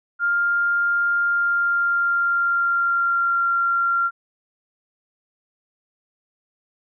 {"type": "tone with pitch glide", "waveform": "sine", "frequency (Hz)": [1401, 1380.1], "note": ["F6", "F6"], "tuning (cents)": [5, -21], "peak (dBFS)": -17, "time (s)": [0.19, 4.11], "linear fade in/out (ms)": 50, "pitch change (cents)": -26, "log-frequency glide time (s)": [1.18, 3.49], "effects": []}